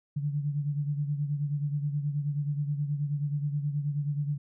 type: beating tone pair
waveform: sine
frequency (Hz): 144.3 / 153.7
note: D3 / D#3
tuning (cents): -30 / -21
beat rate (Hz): 9.4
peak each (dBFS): -28 / -35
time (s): 0.16-4.38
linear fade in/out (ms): 10
effects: none